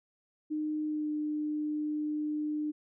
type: tone with pitch glide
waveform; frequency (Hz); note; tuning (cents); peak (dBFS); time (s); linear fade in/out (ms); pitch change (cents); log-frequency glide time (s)
sine; 305.6 to 301.6; D#4 to D4; -31 to +46; -30; 0.5-2.72; 20; -23; 0.84-1.11
effects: none